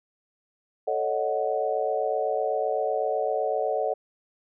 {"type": "chord", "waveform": "sine", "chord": "D# half-diminished seventh", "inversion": "second", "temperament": "equal", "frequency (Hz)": [440, 554.4, 622.3, 740], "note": ["A4", "C#5", "D#5", "F#5"], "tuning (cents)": [0, 0, 0, 0], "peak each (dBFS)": -29, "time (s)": [0.87, 3.94], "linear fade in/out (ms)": 10, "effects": []}